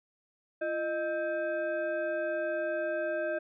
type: tone with frequency modulation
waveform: sine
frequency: 617 Hz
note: D#5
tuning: 15 cents flat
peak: -29 dBFS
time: 0.61-3.39 s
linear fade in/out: 10 ms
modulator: 959 Hz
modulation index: 0.86
effects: none